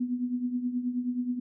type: tone with tremolo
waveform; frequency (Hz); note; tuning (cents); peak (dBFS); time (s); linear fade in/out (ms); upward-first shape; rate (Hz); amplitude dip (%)
sine; 246.9; B3; 0; -24; 0-1.4; 10; triangle; 9.4; 75
effects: none

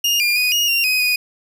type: tone with pitch steps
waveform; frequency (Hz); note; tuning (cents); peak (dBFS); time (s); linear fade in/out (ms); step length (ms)
30% pulse; 2836 / 2405 / 2482 / 2866 / 2768 / 2511 / 2479; F7 / D7 / D#7 / F7 / F7 / D#7 / D#7; +26 / +41 / -5 / +44 / -16 / +15 / -7; -12; 0.04-1.16; 5; 160
effects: none

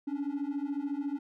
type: beating tone pair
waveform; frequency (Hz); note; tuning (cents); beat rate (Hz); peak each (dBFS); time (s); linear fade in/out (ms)
triangle; 277.2 / 291.2; C#4 / D4; 0 / -15; 14; -31; 0.07-1.19; 10
effects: tanh soft clip ceiling -26 dBFS

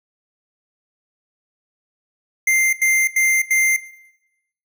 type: tone bursts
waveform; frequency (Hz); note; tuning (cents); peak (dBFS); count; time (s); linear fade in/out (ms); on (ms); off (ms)
square; 2093; C7; 0; -14; 4; 2.47-3.765; 5; 260; 85
effects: noise-tail reverb RT60 0.9 s tail -18 dB re dry

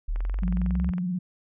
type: linear sweep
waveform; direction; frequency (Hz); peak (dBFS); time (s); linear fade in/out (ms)
sine; up; 35.98 to 70; -24; 0.08-0.91; 10
type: click train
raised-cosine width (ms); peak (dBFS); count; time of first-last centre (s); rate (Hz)
0.5; -27; 19; 0.16-0.982; 21.9
type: tone with vibrato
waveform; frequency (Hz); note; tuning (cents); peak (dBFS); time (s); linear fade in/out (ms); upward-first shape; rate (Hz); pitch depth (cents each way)
sine; 179.9; F#3; -48; -25; 0.42-1.19; 10; sine; 18; 69
effects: none

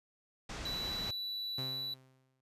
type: low-pass noise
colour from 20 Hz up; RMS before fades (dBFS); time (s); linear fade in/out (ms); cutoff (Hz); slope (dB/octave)
pink; -43; 0.49-1.11; 5; 6900; 24
type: tone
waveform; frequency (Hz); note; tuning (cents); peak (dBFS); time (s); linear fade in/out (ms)
triangle; 3951; B7; 0; -35; 0.65-1.94; 5
type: tone with exponential decay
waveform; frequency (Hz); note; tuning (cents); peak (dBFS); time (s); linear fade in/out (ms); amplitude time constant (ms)
sawtooth; 130.81; C3; 0; -35; 1.58-2.41; 5; 180
effects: noise-tail reverb RT60 0.1 s tail -24 dB re dry + resampled to 32000 Hz

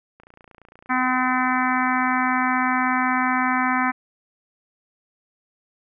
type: click train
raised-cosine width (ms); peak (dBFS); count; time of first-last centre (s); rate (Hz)
0.5; -32; 57; 0.2-2.144; 28.8
type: harmonic tone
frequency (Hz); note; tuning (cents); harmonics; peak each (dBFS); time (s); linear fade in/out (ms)
254.8; C4; -46; 1 / 3 / 4 / 5 / 6 / 7 / 8 / 9; -24 / -26 / -25 / -26 / -28 / -28 / -30 / -32; 0.89-3.92; 20
effects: none

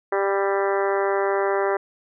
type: harmonic tone with a mistuned harmonic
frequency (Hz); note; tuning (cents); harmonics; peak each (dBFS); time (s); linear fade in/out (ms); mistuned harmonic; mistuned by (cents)
197.3; G3; +11; 2 / 3 / 4 / 5 / 6 / 7 / 8 / 9 / 10; -22 / -26 / -28 / -30 / -32 / -33 / -34 / -35 / -36; 0.12-1.77; 5; 7; -23
effects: none

